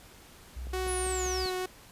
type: tone with pitch glide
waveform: sine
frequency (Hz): 62 to 64.08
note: B1 to C2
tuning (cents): +7 to -35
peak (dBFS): -35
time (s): 0.56-1.46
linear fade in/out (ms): 10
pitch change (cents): +58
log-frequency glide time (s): 0.71-1.27
type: click train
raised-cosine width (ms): 2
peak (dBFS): -33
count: 5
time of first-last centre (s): 0.67-1.459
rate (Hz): 5.07
type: tone with vibrato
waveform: sawtooth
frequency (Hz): 370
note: F#4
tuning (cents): 0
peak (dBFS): -27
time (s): 0.73-1.66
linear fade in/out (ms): 5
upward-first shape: sine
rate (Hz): 3.3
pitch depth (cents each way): 11
type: linear sweep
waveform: sine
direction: down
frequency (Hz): 10680 to 3844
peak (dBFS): -34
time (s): 0.87-1.51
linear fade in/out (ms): 20
effects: pink hiss -53 dBFS RMS until 1.91 s + resampled to 32000 Hz